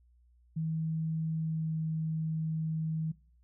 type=tone with pitch glide; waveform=sine; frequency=160 to 158.89 Hz; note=D#3 to D#3; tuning=+49 to +37 cents; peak=-30 dBFS; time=0.56-3.12 s; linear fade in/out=10 ms; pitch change=-12 cents; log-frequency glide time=1.35-1.75 s; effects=noise-tail reverb RT60 0.5 s tail -22 dB re dry + added 60 Hz sine -61 dBFS peak until 3.43 s